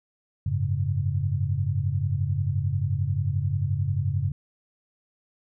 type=chord; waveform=sine; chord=F# suspended second; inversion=none; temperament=equal; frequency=92.5 / 103.83 / 138.59 Hz; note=F#2 / G#2 / C#3; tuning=0 / 0 / 0 cents; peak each=-27 dBFS; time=0.46-4.32 s; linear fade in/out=5 ms; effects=none